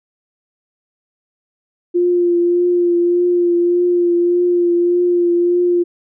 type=tone with vibrato; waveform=sine; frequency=350 Hz; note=F4; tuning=4 cents sharp; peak=-11 dBFS; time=1.94-5.84 s; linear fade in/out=20 ms; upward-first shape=triangle; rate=1.7 Hz; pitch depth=24 cents each way; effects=none